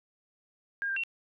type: tone with pitch steps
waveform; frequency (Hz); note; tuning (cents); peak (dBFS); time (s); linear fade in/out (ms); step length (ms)
sine; 1616 / 1585 / 2731; G#6 / G6 / F7; -48 / +19 / -39; -29; 0.82-1.036; 0; 72
effects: none